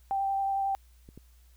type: tone with vibrato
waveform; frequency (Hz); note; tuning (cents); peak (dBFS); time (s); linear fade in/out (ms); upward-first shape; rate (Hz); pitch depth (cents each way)
sine; 784; G5; 0; -26; 0.11-0.75; 0; sine; 11; 11
type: clicks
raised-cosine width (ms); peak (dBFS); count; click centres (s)
3; -36 / -33; 2; 1.089 / 1.176
effects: added 60 Hz sine -55 dBFS peak until 1.56 s + white hiss -67 dBFS RMS until 1.56 s